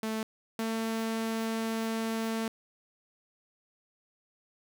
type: tone pair in turn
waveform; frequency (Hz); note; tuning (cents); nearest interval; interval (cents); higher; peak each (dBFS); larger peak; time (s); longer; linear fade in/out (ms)
sawtooth; 220 / 224.4; A3 / A3; 0 / +34; unison; 34; second; -27 / -26; second; 0.03-0.23 / 0.59-2.48; second; 2
effects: none